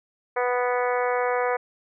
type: harmonic tone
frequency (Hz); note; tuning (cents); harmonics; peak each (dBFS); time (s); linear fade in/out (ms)
246.9; B3; 0; 2 / 3 / 4 / 5 / 6 / 7 / 8 / 9; -24 / -28 / -30 / -32 / -34 / -35 / -36 / -37; 0.36-1.57; 10
effects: none